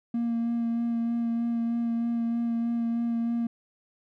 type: tone with vibrato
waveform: triangle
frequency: 233.1 Hz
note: A#3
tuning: in tune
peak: -22 dBFS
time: 0.14-3.47 s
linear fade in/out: 5 ms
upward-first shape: sine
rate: 3.2 Hz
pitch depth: 14 cents each way
effects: tanh soft clip ceiling -19 dBFS